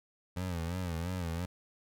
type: tone with vibrato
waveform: 25% pulse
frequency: 87.1 Hz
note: F2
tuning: 4 cents flat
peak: -30 dBFS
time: 0.36-1.46 s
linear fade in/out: 10 ms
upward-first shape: sine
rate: 2.9 Hz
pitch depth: 110 cents each way
effects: none